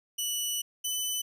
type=tone pair in turn; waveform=15% pulse; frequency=2960 / 3003 Hz; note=F#7 / F#7; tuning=0 / +25 cents; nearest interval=unison; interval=25 cents; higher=second; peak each=-22 dBFS; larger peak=neither; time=0.18-0.62 / 0.84-1.22 s; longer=first; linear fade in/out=10 ms; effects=none